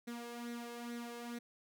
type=tone with flanger; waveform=sawtooth; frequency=237.5 Hz; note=A#3; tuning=33 cents sharp; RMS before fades=-45 dBFS; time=0.07-1.39 s; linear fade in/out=10 ms; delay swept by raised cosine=0.5 to 1.9 ms; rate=2.3 Hz; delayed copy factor=+0.6; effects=none